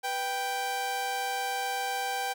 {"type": "tone pair together", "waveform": "sawtooth", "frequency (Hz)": [493.4, 784], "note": ["B4", "G5"], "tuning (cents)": [-2, 0], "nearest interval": "minor sixth", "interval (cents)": 802, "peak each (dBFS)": [-35, -26], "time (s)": [0.03, 2.34], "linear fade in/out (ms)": 20, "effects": []}